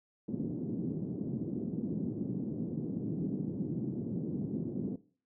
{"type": "band-pass noise", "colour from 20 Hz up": "pink", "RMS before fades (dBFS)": -36, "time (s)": [0.28, 4.96], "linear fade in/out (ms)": 5, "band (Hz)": [150, 320], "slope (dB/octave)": 24, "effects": ["noise-tail reverb RT60 0.4 s tail -17 dB re dry"]}